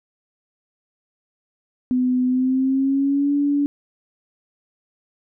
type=tone with pitch glide; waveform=sine; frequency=252.2 to 286.4 Hz; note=B3 to D4; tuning=+36 to -43 cents; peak=-16 dBFS; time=1.91-3.66 s; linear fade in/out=0 ms; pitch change=+221 cents; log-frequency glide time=2.26-3.33 s; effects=none